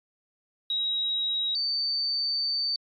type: tone pair in turn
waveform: sine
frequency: 3827 / 4571 Hz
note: A#7 / D8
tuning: +45 / -48 cents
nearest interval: minor third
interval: 307 cents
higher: second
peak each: -25 dBFS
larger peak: neither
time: 0.7-1.55 / 1.55-2.76 s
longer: second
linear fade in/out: 2 ms
effects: AAC 48 kbps